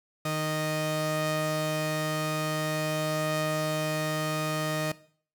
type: tone pair together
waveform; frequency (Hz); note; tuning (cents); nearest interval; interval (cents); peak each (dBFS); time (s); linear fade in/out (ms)
sawtooth; 154.88 / 620; D#3 / D#5; -8 / -6; 2 octaves; 2402; -26; 0.25-4.92; 5
effects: noise-tail reverb RT60 0.5 s tail -18 dB re dry